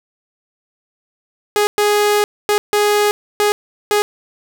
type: tone bursts at uneven times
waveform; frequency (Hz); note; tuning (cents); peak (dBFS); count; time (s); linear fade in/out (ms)
sawtooth; 415.3; G#4; 0; -8; 6; 1.56-1.67 / 1.78-2.24 / 2.49-2.58 / 2.73-3.11 / 3.4-3.52 / 3.91-4.02; 0
effects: none